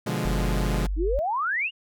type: chord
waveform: sawtooth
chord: B diminished seventh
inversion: none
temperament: equal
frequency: 123.47 / 146.83 / 174.61 / 207.7 Hz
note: B2 / D3 / F3 / Ab3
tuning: 0 / 0 / 0 / 0 cents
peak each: -27 dBFS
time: 0.06-0.87 s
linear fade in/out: 10 ms
type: tone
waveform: sine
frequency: 48.31 Hz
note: G1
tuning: 25 cents flat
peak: -24 dBFS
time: 0.25-1.19 s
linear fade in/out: 0 ms
type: exponential sweep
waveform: sine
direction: up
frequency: 293.7 to 2960 Hz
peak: -23 dBFS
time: 0.96-1.71 s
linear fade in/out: 50 ms
effects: none